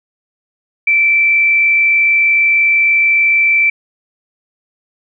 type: tone with frequency modulation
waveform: sine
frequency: 2332 Hz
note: D7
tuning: 13 cents flat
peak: -8 dBFS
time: 0.87-3.7 s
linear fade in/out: 5 ms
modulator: 53.6 Hz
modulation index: 0.48
effects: none